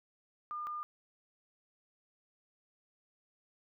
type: tone pair in turn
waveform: sine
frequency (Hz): 1208 / 1208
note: D6 / D6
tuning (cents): +48 / +48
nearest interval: unison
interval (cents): 0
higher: neither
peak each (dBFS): -37 / -37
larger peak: neither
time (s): 0.51-0.67 / 0.67-0.83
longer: neither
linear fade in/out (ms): 0
effects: none